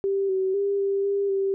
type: tone with pitch steps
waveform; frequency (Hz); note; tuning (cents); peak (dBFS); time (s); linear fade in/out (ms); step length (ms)
sine; 392.7 / 379.2 / 399.6 / 395 / 399.4 / 390.2; G4 / F#4 / G4 / G4 / G4 / G4; +3 / +43 / +33 / +13 / +32 / -8; -21; 0.04-1.54; 0; 250
effects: none